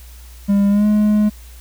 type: tone with pitch glide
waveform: triangle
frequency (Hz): 200.7 to 210.6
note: G3 to G#3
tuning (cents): +41 to +24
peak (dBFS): -9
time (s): 0.48-1.3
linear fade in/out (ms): 20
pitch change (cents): +83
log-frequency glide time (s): 0.69-0.86
effects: added 60 Hz sine -36 dBFS peak until 1.6 s + white hiss -46 dBFS RMS until 1.6 s